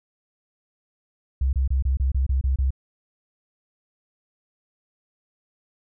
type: tone bursts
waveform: sine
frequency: 66.1 Hz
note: C2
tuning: 18 cents sharp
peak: -18 dBFS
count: 9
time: 1.41-2.706 s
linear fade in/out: 5 ms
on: 120 ms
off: 27 ms
effects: none